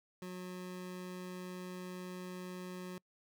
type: tone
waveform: 25% pulse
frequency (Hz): 182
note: F#3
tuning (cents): -28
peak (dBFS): -39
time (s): 0.22-2.98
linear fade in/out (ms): 2
effects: noise-tail reverb RT60 0.1 s tail -26 dB re dry